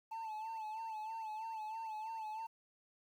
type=tone with vibrato; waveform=triangle; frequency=880 Hz; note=A5; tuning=in tune; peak=-39 dBFS; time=0.11-2.47 s; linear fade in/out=10 ms; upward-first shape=sine; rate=3.1 Hz; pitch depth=50 cents each way; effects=11-bit